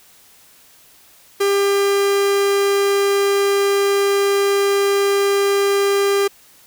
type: tone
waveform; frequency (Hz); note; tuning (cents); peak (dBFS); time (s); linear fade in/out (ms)
45% pulse; 399.1; G4; +31; -14; 1.4-6.28; 10
effects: white hiss -49 dBFS RMS until 6.66 s